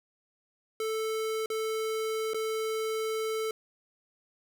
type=tone with dropouts; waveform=square; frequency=440 Hz; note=A4; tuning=in tune; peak=-30 dBFS; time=0.8-3.51 s; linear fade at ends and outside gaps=2 ms; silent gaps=1.46-1.501 / 2.335-2.344 s; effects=none